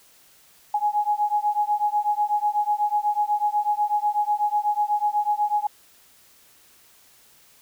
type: beating tone pair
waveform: sine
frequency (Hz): 830.6 / 838.7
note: G#5 / G#5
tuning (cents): 0 / +17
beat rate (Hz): 8.1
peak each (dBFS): -23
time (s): 0.74-5.67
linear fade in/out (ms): 5
effects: white hiss -55 dBFS RMS until 7.61 s